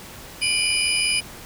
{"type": "tone cluster", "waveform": "sine", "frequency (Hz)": [2352, 2437, 2968, 4973, 9710], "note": ["D7", "D#7", "F#7", "D#8", "D#9"], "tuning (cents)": [2, -37, 5, -2, -43], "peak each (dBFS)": -25, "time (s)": [0.41, 1.21], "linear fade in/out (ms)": 20, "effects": ["tanh soft clip ceiling -9 dBFS", "pink hiss -40 dBFS RMS until 1.45 s"]}